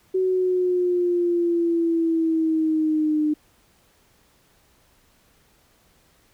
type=exponential sweep; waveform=sine; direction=down; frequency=375.6 to 301.6 Hz; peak=-18 dBFS; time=0.14-3.34 s; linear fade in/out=10 ms; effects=pink hiss -60 dBFS RMS until 6.33 s